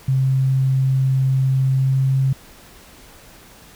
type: tone with pitch glide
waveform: sine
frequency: 132.7 to 133.85 Hz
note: C3 to C3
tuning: +25 to +40 cents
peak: -14 dBFS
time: 0.08-2.33 s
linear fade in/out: 5 ms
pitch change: +15 cents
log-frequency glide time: 1.69-2.2 s
effects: pink hiss -45 dBFS RMS until 3.75 s